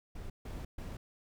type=noise bursts at uneven times; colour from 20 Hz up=brown; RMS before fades=-42 dBFS; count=3; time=0.15-0.3 / 0.45-0.65 / 0.78-0.97 s; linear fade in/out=5 ms; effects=none

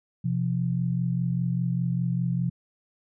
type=tone pair together; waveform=sine; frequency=127.8 / 172.79 Hz; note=C3 / F3; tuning=-40 / -18 cents; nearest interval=perfect fourth; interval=522 cents; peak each=-26 dBFS; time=0.24-2.5 s; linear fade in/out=10 ms; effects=none

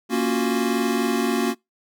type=chord; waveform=square; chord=Gb major seventh; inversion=first; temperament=equal; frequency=233.1 / 277.2 / 349.2 / 370 Hz; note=Bb3 / Db4 / F4 / Gb4; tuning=0 / 0 / 0 / 0 cents; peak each=-24 / -27 / -29 / -26 dBFS; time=0.09-1.55 s; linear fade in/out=50 ms; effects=noise-tail reverb RT60 0.2 s tail -25 dB re dry

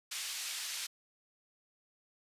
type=band-pass noise; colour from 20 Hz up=pink; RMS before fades=-40 dBFS; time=0.11-0.87 s; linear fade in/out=10 ms; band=2800 to 9800 Hz; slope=12 dB/octave; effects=resampled to 32000 Hz

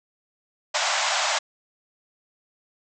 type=band-pass noise; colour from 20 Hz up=pink; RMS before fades=-24 dBFS; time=0.74-1.39 s; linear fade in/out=10 ms; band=590 to 7700 Hz; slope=96 dB/octave; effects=none

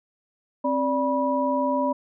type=tone cluster; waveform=sine; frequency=264.9 / 584 / 974 Hz; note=C4 / D5 / B5; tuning=+22 / -10 / -24 cents; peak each=-25 dBFS; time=0.64-1.93 s; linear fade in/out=10 ms; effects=none

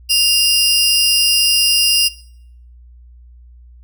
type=tone pair together; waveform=sawtooth; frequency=2794 / 4988 Hz; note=F7 / D#8; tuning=0 / +3 cents; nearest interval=minor seventh; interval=1003 cents; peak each=-11 dBFS; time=0.09-2.09 s; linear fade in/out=20 ms; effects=noise-tail reverb RT60 0.7 s tail -21 dB re dry + added 60 Hz sine -39 dBFS peak until 3.83 s

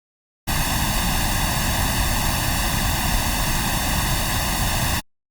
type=noise with comb filter; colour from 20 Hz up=pink; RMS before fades=-21 dBFS; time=0.47-5.01 s; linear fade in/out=20 ms; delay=1.1 ms; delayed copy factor=+1; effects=Opus 48 kbps

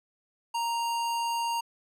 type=tone; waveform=square; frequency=932.3 Hz; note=A#5; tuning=in tune; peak=-28 dBFS; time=0.54-1.61 s; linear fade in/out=10 ms; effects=low-pass 12000 Hz 12 dB/octave

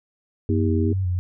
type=harmonic tone; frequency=79.9 Hz; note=D#2; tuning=47 cents sharp; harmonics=3 / 4 / 5; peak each=-24 / -25 / -26 dBFS; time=0.49-0.93 s; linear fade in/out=5 ms
type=tone with vibrato; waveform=sine; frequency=92.5 Hz; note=F#2; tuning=in tune; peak=-20 dBFS; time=0.49-1.19 s; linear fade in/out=0 ms; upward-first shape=square; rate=2.7 Hz; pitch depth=49 cents each way
effects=none

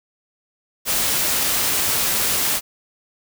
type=noise; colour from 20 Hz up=white; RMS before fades=-20 dBFS; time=0.85-2.61 s; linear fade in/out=50 ms; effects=none

